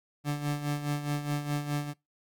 30% pulse tone with tremolo, 146.1 Hz, D3, 9 cents flat, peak -24 dBFS, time 0.24-1.94 s, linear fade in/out 50 ms, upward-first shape sine, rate 4.8 Hz, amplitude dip 65%, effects noise-tail reverb RT60 0.2 s tail -24 dB re dry + Opus 48 kbps

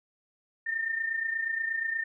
sine tone pair together, 1807 / 1835.4 Hz, A6 / A#6, +46 / -27 cents, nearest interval unison, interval 27 cents, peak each -29 / -35 dBFS, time 0.66-2.04 s, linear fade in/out 10 ms, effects none

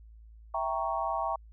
sine chord, E diminished seventh, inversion none, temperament equal, 659.3 / 784 / 932.3 / 1108.7 Hz, E5 / G5 / Bb5 / Db6, 0 / 0 / 0 / 0 cents, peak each -34 dBFS, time 0.54-1.36 s, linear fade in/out 5 ms, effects added 55 Hz sine -49 dBFS peak until 1.52 s

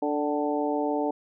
harmonic tone with a mistuned harmonic, 146.83 Hz, D3, in tune, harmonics 2 / 3 / 4 / 5 / 6, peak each -28 / -30 / -31 / -32 / -33 dBFS, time 0.02-1.11 s, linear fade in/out 5 ms, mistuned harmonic 5, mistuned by +46 cents, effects none

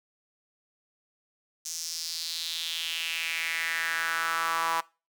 sawtooth tone with high-pass filter sweep, 164.81 Hz, E3, in tune, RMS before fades -31 dBFS, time 1.65-4.81 s, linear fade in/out 10 ms, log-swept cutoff 6200 to 1000 Hz, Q 3.8, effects noise-tail reverb RT60 0.3 s tail -22 dB re dry

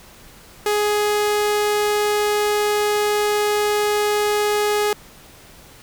sawtooth tone, 417.2 Hz, G#4, 8 cents sharp, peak -13 dBFS, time 0.66-4.93 s, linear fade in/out 2 ms, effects pink hiss -45 dBFS RMS until 5.82 s

